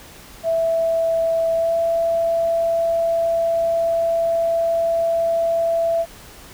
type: tone with pitch glide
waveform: sine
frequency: 659.3 to 667.3 Hz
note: E5 to E5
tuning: 0 to +21 cents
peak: -16 dBFS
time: 0.43-6.06 s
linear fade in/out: 50 ms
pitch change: +21 cents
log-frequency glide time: 1.54-1.75 s
effects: pink hiss -42 dBFS RMS until 6.53 s